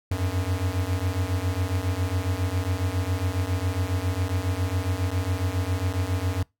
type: beating tone pair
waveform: square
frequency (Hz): 88.2 / 95.5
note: F2 / G2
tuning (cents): +18 / -45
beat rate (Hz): 7.3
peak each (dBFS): -28 / -27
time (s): 0.11-6.43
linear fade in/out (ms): 5
effects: noise-tail reverb RT60 0.2 s tail -24 dB re dry

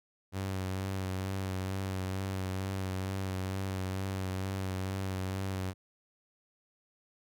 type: tone with vibrato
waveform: sawtooth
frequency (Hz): 95.1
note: F#2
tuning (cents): +48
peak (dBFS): -29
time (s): 0.32-5.74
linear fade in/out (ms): 50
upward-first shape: sine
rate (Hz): 2.2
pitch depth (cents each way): 27
effects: none

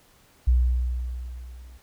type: tone with level ramp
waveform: sine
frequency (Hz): 61.6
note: B1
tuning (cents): -4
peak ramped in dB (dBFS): -14 to -43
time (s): 0.47-1.78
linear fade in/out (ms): 10
effects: pink hiss -58 dBFS RMS until 1.82 s

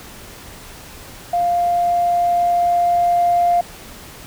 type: tone with level ramp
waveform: sine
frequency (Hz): 699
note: F5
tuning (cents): +1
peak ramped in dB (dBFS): -14 to -11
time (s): 1.33-3.61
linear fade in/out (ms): 5
effects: tanh soft clip ceiling -7 dBFS + pink hiss -38 dBFS RMS until 4.26 s

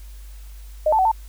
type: tone with pitch steps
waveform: sine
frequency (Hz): 616 / 879 / 755 / 891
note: D#5 / A5 / F#5 / A5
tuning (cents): -17 / -2 / +35 / +22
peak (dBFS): -14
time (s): 0.86-1.116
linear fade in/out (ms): 5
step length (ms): 64
effects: added 50 Hz sine -36 dBFS peak until 1.28 s + white hiss -52 dBFS RMS until 1.28 s

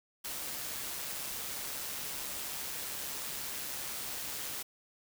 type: noise with amplitude modulation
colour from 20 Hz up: white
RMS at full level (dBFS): -38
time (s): 0.24-4.63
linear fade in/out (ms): 10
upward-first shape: sine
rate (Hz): 137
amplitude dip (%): 30
effects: none

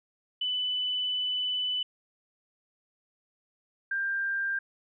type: tone pair in turn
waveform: sine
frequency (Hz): 2994 / 1589.5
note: F#7 / G6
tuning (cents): +20 / +24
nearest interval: major seventh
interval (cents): 1096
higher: first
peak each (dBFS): -27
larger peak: neither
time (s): 0.41-1.83 / 3.91-4.59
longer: first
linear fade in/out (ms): 5
effects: none

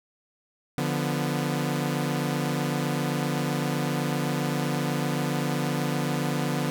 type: chord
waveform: sawtooth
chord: B diminished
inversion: first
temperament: equal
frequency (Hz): 146.83 / 174.61 / 246.9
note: D3 / F3 / B3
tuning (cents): 0 / 0 / 0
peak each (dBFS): -24 / -27 / -26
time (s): 0.78-6.7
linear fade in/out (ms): 0
effects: none

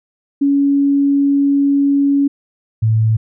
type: tone pair in turn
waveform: sine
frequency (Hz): 280.7 / 110.66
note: C#4 / A2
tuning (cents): +22 / +10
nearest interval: octave + major third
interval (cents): 1612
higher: first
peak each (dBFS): -10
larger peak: neither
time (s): 0.41-2.28 / 2.82-3.17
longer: first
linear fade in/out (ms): 10
effects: none

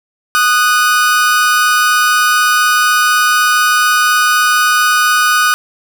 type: tone pair together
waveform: 40% pulse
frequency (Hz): 1238 / 1482.1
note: D#6 / F#6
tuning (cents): -9 / +2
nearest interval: minor third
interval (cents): 311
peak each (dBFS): -11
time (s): 0.35-5.54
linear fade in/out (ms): 0
effects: none

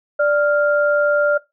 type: tone pair together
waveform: sine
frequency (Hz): 587.3 / 1396.9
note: D5 / F6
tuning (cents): 0 / 0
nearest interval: octave + minor third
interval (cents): 1500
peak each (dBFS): -14 / -19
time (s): 0.19-1.38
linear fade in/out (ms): 10
effects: noise-tail reverb RT60 0.2 s tail -20 dB re dry

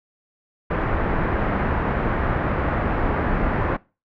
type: low-pass noise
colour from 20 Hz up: pink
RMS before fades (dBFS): -22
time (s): 0.7-3.77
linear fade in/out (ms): 10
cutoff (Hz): 1800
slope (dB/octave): 24
effects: noise-tail reverb RT60 0.3 s tail -22 dB re dry

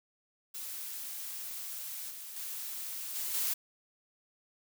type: noise with level steps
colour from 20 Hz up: blue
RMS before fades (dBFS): -41 / -45 / -40 / -36 / -32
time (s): 0.54-3.54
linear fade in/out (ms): 10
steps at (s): 2.1 / 2.36 / 3.15 / 3.34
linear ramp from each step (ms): 5
effects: none

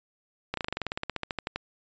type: slowing click train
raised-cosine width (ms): 0.3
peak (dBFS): -14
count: 19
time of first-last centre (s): 0.54-1.56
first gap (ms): 33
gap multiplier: 1.06
effects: resampled to 16000 Hz

